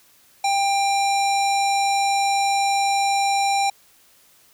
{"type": "tone with low-pass filter", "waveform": "square", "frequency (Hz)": 794, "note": "G5", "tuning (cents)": 22, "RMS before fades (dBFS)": -20, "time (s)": [0.44, 3.7], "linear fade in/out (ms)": 5, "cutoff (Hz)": 7400, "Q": 1.7, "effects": ["white hiss -55 dBFS RMS until 4.53 s"]}